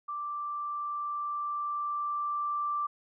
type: tone with level ramp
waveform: sine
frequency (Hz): 1174.7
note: D6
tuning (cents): 0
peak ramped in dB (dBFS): -33 to -28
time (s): 0.08-2.87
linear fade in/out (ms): 10
effects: none